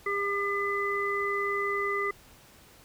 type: harmonic tone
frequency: 401.9 Hz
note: G4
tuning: 43 cents sharp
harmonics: 1 / 3 / 5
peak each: -31 / -31 / -31 dBFS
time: 0.06-2.11 s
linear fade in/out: 5 ms
effects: pink hiss -55 dBFS RMS until 2.84 s